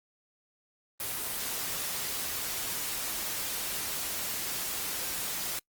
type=noise; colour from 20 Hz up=white; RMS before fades=-34 dBFS; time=1-5.59 s; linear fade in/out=2 ms; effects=noise-tail reverb RT60 0.1 s tail -26 dB re dry + Opus 24 kbps